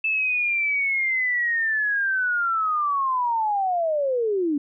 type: linear sweep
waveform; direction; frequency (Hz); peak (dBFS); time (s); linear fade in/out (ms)
sine; down; 2637 to 277.2; -20; 0.04-4.58; 5
effects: none